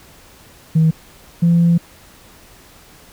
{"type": "tone pair in turn", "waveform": "sine", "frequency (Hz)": [159.9, 170.14], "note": ["D#3", "F3"], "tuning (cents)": [48, -45], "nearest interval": "minor second", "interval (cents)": 107, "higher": "second", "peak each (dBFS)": [-8, -8], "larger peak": "neither", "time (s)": [[0.75, 0.91], [1.42, 1.78]], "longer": "second", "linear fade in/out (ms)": 10, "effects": ["tanh soft clip ceiling -6 dBFS", "pink hiss -45 dBFS RMS until 3.12 s"]}